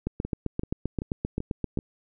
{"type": "two click trains", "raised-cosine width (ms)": 3, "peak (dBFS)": [-14, -19], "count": [14, 5], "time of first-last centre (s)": [[0.07, 1.774], [0.25, 1.788]], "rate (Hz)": [7.63, 2.6], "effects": []}